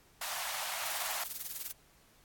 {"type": "high-pass noise", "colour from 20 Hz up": "pink", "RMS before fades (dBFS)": -38, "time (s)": [0.21, 1.24], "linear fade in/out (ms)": 5, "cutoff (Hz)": 650, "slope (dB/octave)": 48}
{"type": "noise with tremolo", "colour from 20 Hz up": "blue", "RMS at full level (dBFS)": -37, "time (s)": [0.85, 1.72], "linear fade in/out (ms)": 10, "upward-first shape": "triangle", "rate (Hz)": 20, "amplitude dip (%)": 85}
{"effects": ["pink hiss -64 dBFS RMS until 2.24 s", "AAC 64 kbps"]}